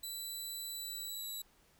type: tone with pitch glide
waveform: 15% pulse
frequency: 3975 to 3923 Hz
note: B7 to B7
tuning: +10 to -12 cents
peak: -34 dBFS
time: 0.03-1.42 s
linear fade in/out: 5 ms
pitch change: -22 cents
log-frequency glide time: 0.71-1.28 s
effects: pink hiss -68 dBFS RMS until 1.79 s